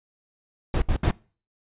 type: noise bursts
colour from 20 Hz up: brown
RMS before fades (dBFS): -21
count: 3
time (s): 0.74-1.111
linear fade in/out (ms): 2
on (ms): 79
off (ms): 67
effects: noise-tail reverb RT60 0.4 s tail -24 dB re dry + resampled to 8000 Hz